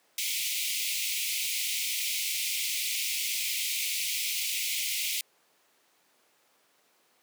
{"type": "high-pass noise", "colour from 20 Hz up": "pink", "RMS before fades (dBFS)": -31, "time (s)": [0.18, 5.21], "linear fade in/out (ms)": 2, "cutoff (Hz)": 2100, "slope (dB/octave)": 96, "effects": ["pink hiss -66 dBFS RMS until 7.22 s", "high-pass 400 Hz 12 dB/octave"]}